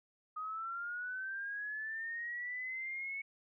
sine linear sweep, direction up, 1242 to 2217 Hz, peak -38 dBFS, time 0.36-3.22 s, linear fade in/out 10 ms, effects none

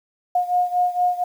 sine beating tone pair, 716 / 720.3 Hz, F5 / F#5, +43 / -47 cents, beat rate 4.3 Hz, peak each -19 / -22 dBFS, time 0.35-1.24 s, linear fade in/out 5 ms, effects 8-bit

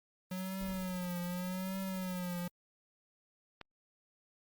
violet noise with tremolo, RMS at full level -49 dBFS, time 0.3-2.5 s, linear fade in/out 50 ms, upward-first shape sine, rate 14 Hz, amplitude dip 45%
square tone with vibrato, 183.4 Hz, F#3, 15 cents flat, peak -37 dBFS, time 0.31-2.48 s, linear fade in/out 5 ms, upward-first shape triangle, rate 0.84 Hz, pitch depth 84 cents each way
brown noise with exponential decay, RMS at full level -46 dBFS, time 0.61-1.81 s, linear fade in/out 0 ms, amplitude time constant 260 ms
click, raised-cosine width 0.3 ms, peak -29 dBFS, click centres 3.613 s
effects Opus 32 kbps

